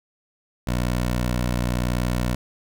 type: tone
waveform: 15% pulse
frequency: 60.9 Hz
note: B1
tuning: 24 cents flat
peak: -15 dBFS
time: 0.67-2.35 s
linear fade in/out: 5 ms
effects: none